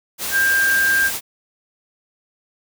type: tone in noise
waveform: sine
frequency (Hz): 1592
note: G6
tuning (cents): +26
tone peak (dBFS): -14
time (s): 0.31-1.11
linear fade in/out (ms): 50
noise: white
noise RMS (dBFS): -25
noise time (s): 0.18-1.21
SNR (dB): +8
effects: none